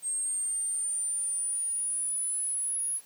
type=linear sweep; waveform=sine; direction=up; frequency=8400 to 10520 Hz; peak=-28 dBFS; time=0.02-3.01 s; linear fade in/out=50 ms; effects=white hiss -57 dBFS RMS until 3.05 s + high-pass 150 Hz 12 dB/octave